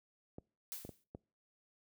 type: clicks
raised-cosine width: 2 ms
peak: -33 dBFS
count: 4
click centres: 0.384 / 0.85 / 0.892 / 1.149 s
type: noise with exponential decay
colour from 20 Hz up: blue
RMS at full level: -41 dBFS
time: 0.72-1.04 s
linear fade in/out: 0 ms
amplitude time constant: 68 ms
effects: noise-tail reverb RT60 0.4 s tail -26 dB re dry + high-pass 60 Hz 12 dB/octave